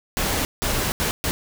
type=noise bursts at uneven times; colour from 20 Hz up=pink; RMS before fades=-23 dBFS; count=4; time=0.17-0.45 / 0.62-0.92 / 1-1.11 / 1.24-1.31 s; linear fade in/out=0 ms; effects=none